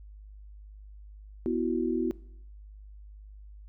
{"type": "chord", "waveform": "sine", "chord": "B suspended fourth", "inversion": "none", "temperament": "equal", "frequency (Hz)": [246.9, 329.6, 370], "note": ["B3", "E4", "F#4"], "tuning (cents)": [0, 0, 0], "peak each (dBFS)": -30, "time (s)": [1.46, 2.11], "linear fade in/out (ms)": 0, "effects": ["noise-tail reverb RT60 0.7 s tail -22 dB re dry", "added 51 Hz sine -45 dBFS peak until 3.68 s"]}